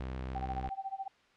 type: tone with vibrato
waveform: sawtooth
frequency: 64.5 Hz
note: C2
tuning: 24 cents flat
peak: -33 dBFS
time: 0-0.69 s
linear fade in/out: 0 ms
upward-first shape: sine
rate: 7.6 Hz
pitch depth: 10 cents each way
type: tone with tremolo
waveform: sine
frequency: 777 Hz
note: G5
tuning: 16 cents flat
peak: -33 dBFS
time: 0.35-1.08 s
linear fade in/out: 5 ms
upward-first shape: sine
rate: 14 Hz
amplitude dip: 95%
effects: white hiss -65 dBFS RMS until 1.36 s + low-pass 3000 Hz 12 dB/octave